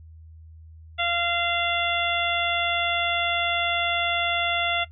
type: harmonic tone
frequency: 690 Hz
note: F5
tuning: 21 cents flat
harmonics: 1 / 2 / 3 / 4 / 5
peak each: -28 / -28 / -28 / -28 / -28 dBFS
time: 0.98-4.85 s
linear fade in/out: 20 ms
effects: noise-tail reverb RT60 0.1 s tail -17 dB re dry + added 80 Hz sine -43 dBFS peak until 4.91 s